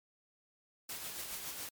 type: noise with tremolo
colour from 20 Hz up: white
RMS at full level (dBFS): -41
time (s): 0.89-1.69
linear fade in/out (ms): 2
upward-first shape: triangle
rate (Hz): 7.2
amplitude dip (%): 45
effects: MP3 96 kbps